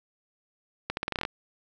accelerating click train, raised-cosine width 0.3 ms, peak -13 dBFS, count 10, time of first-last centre 0.9-1.251 s, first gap 71 ms, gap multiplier 0.84, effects none

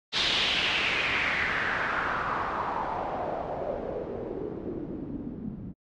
white noise with low-pass filter sweep, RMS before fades -30 dBFS, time 0.12-5.74 s, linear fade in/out 50 ms, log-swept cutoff 3900 to 200 Hz, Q 3.2, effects low-pass 6000 Hz 12 dB/octave + Opus 48 kbps

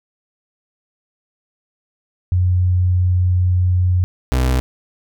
sine / 35% pulse tone pair in turn, 90.5 / 63.7 Hz, F#2 / C2, -38 / -46 cents, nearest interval tritone, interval 608 cents, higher first, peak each -12 dBFS, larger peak neither, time 2.32-4.04 / 4.32-4.6 s, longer first, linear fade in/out 0 ms, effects none

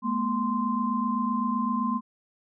sine tone cluster, 212.8 / 240.6 / 1042 Hz, G#3 / B3 / C6, +42 / -45 / -7 cents, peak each -29 / -28 / -28 dBFS, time 0.02-2.01 s, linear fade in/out 50 ms, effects none

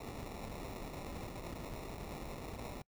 pink noise with sample-and-hold, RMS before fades -45 dBFS, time 0-2.82 s, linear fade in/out 5 ms, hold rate 1575 Hz, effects noise-tail reverb RT60 0.1 s tail -26 dB re dry

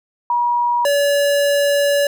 sine / square tone pair in turn, 960 / 570.8 Hz, B5 / D5, -49 / -49 cents, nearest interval major sixth, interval 900 cents, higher first, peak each -14 dBFS, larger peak neither, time 0.3-0.85 / 0.85-2.07 s, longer second, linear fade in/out 2 ms, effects none

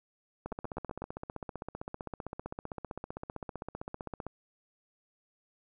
two click trains, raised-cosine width 1 ms, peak -24 / -24 dBFS, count 5 / 60, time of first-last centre 0.52-1.02 / 0.46-4.266 s, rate 8 / 15.5 Hz, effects none

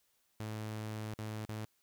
sawtooth tone with dropouts, 108.2 Hz, A2, 29 cents flat, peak -35 dBFS, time 0.4-1.65 s, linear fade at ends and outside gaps 0 ms, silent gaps 1.14-1.189 / 1.451-1.49 s, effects white hiss -75 dBFS RMS until 1.82 s

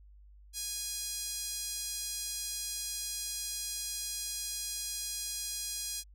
5% pulse tone with high-pass filter, 826 Hz, G#5, 10 cents flat, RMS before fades -38 dBFS, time 0.53-6.04 s, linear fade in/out 50 ms, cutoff 4400 Hz, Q 0.83, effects added 50 Hz sine -53 dBFS peak until 6.14 s

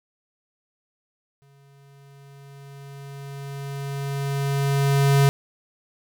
square tone with exponential growth, 139.3 Hz, C#3, 9 cents sharp, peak -14 dBFS, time 1.42-5.29 s, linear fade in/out 0 ms, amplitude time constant 840 ms, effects none

